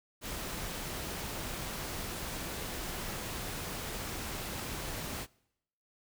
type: noise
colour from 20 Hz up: pink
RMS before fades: -39 dBFS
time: 0.21-5.27 s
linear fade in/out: 50 ms
effects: noise-tail reverb RT60 0.8 s tail -24 dB re dry